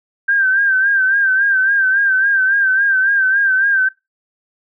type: tone with vibrato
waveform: sine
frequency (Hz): 1573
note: G6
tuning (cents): +6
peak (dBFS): -11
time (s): 0.28-3.89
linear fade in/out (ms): 10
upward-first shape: sine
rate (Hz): 3.6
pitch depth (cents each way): 62
effects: noise-tail reverb RT60 0.2 s tail -19 dB re dry